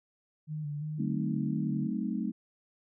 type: tone with vibrato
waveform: sine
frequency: 150 Hz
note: D3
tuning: 37 cents sharp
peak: -33 dBFS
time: 0.47-1.9 s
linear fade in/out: 50 ms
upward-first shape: square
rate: 2.9 Hz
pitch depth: 38 cents each way
type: chord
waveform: sine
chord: F# diminished seventh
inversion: none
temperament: equal with one note detuned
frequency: 189.32 / 220 / 261.6 / 311.1 Hz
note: F#3 / A3 / C4 / Eb4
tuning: +40 / 0 / 0 / 0 cents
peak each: -35 / -33 / -37 / -38 dBFS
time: 0.98-2.32 s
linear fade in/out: 20 ms
effects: none